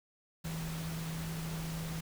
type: tone in noise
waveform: sine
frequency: 162.2 Hz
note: E3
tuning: 28 cents flat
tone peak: -37 dBFS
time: 0.44-2.01 s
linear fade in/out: 10 ms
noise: pink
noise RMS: -44 dBFS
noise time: 0.44-2.01 s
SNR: +4 dB
effects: none